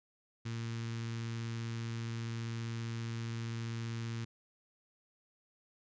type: tone with notch filter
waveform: sawtooth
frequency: 115.1 Hz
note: A#2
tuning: 22 cents flat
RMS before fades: -39 dBFS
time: 0.45-4.25 s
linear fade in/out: 10 ms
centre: 640 Hz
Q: 0.54
effects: resampled to 16000 Hz